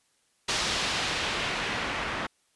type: noise with low-pass filter sweep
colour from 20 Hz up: white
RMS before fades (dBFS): -30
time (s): 0.48-2.27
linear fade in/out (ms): 10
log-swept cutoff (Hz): 5000 to 1800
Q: 0.94
effects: white hiss -69 dBFS RMS until 2.55 s + resampled to 24000 Hz